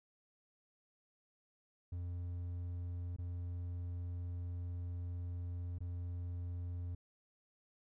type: tone with dropouts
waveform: triangle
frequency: 87.8 Hz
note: F2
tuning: 10 cents sharp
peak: -37 dBFS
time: 1.92-6.95 s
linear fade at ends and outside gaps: 5 ms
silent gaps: 3.164-3.185 / 5.785-5.805 s
effects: none